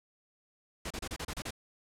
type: noise bursts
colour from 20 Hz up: pink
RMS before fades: -38 dBFS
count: 8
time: 0.85-1.507 s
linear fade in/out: 5 ms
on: 55 ms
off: 31 ms
effects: low-pass 10000 Hz 12 dB/octave